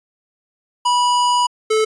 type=tone pair in turn; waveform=square; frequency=978 / 435.6 Hz; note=B5 / A4; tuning=-17 / -17 cents; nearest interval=octave + major second; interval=1400 cents; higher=first; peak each=-14 dBFS; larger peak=neither; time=0.85-1.47 / 1.7-1.85 s; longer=first; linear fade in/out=10 ms; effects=resampled to 22050 Hz